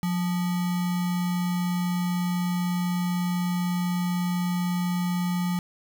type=tone with sample-and-hold; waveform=sine; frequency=178 Hz; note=F3; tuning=33 cents sharp; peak=-23 dBFS; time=0.03-5.59 s; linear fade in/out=0 ms; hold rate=1050 Hz; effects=none